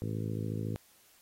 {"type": "harmonic tone", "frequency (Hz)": 54, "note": "A1", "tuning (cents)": -32, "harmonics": [2, 3, 4, 5, 6, 7, 8, 9], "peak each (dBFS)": [-35, -39, -41, -43, -45, -46, -47, -48], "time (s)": [0.02, 0.76], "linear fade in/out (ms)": 0, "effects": ["white hiss -63 dBFS RMS until 1.21 s", "AAC 48 kbps"]}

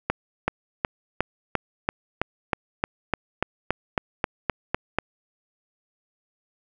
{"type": "accelerating click train", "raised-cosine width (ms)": 0.5, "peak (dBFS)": -6, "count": 17, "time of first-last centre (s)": [0.1, 4.986], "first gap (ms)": 380, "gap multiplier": 0.97, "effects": []}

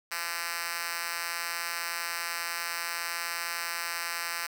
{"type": "tone with high-pass filter", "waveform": "5% pulse", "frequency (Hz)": 170.3, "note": "F3", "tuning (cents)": -43, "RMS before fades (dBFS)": -34, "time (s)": [0.11, 4.47], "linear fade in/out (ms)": 10, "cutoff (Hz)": 1500, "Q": 0.59, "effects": ["9-bit"]}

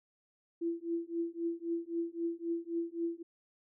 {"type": "tone with tremolo", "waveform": "sine", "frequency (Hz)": 336.6, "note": "E4", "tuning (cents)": 36, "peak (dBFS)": -29, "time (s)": [0.61, 3.23], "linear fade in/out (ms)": 10, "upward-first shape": "triangle", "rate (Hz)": 3.8, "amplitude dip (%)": 100, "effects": []}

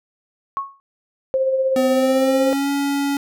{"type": "tone with exponential decay", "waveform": "sine", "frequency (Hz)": 1100, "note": "C#6", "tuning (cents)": -14, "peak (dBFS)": -17, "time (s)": [0.57, 0.8], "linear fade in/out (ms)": 0, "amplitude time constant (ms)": 49}
{"type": "tone with tremolo", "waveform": "sine", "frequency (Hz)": 528, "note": "C5", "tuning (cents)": 16, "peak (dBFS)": -14, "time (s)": [1.34, 2.53], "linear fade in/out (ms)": 0, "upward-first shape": "sine", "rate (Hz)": 16, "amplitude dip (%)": 40}
{"type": "tone with pitch glide", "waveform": "square", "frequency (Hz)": [254.9, 281.2], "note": ["C4", "C#4"], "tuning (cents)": [-45, 25], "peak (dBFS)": -19, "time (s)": [1.76, 3.17], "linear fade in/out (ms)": 2, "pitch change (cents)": 170, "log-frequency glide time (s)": [1.9, 2.7]}
{"effects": []}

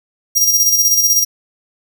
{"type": "tone with tremolo", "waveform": "sawtooth", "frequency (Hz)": 5700, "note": "F8", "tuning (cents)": 34, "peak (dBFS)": -6, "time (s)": [0.35, 1.25], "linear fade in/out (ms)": 20, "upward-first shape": "square", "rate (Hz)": 16, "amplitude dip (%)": 45, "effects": []}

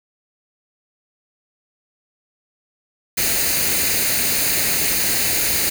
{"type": "noise with comb filter", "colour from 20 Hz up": "white", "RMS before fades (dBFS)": -19, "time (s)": [3.17, 5.7], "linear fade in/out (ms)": 10, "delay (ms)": 0.45, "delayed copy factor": 0.55, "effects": []}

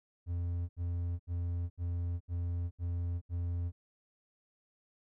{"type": "tone bursts", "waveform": "triangle", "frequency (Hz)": 86.7, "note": "F2", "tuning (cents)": -12, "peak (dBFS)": -30, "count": 7, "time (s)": [0.26, 3.72], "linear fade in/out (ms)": 50, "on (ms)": 430, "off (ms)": 75, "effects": []}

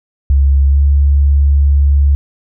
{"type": "tone with pitch glide", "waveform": "sine", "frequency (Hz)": [69, 70.65], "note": ["C#2", "C#2"], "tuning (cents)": [-7, 34], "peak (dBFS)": -6, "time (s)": [0.3, 2.15], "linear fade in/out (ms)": 0, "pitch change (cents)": 41, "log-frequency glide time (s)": [0.68, 0.8], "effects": []}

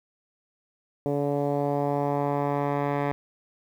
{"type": "tone with low-pass filter sweep", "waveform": "10% pulse", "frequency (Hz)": 143.2, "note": "D3", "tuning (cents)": -43, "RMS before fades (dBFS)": -26, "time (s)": [1.06, 3.12], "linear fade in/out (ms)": 0, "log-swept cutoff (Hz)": [510, 1600], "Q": 1.5, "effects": ["9-bit"]}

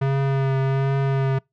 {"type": "tone with vibrato", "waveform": "square", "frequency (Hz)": 135.7, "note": "C#3", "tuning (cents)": -36, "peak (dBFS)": -19, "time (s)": [0.01, 1.39], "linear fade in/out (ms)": 10, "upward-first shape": "triangle", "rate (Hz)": 1.3, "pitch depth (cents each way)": 21, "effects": ["noise-tail reverb RT60 0.2 s tail -26 dB re dry", "low-pass 2000 Hz 12 dB/octave"]}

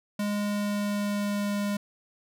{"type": "tone with pitch glide", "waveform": "square", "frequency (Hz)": [206, 203.8], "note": ["G#3", "G#3"], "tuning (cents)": [-14, -32], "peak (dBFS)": -27, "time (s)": [0.19, 1.77], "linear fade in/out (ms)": 5, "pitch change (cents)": -18, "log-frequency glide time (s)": [0.39, 1.57], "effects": []}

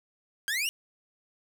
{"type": "exponential sweep", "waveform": "sawtooth", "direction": "up", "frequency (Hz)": [1570, 2960], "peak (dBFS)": -24, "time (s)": [0.48, 0.69], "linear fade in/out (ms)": 0, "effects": []}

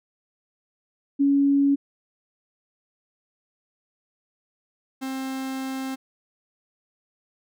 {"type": "tone pair in turn", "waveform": ["sine", "45% pulse"], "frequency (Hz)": [280.1, 264.9], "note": ["C#4", "C4"], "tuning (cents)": [18, 22], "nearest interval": "minor second", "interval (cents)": 96, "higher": "first", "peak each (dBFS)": [-16, -28], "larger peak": "first", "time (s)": [[1.19, 1.76], [5.01, 5.96]], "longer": "second", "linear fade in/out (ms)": 20, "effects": []}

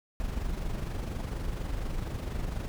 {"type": "noise with amplitude modulation", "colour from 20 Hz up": "brown", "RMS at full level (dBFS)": -31, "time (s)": [0.2, 2.68], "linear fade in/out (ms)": 0, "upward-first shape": "sine", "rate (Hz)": 24.2, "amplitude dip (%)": 50, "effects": []}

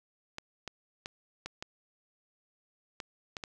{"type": "clicks", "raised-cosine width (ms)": 0.2, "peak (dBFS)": -21, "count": 8, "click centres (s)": [0.384, 0.677, 1.059, 1.46, 1.625, 3.002, 3.368, 3.438], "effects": []}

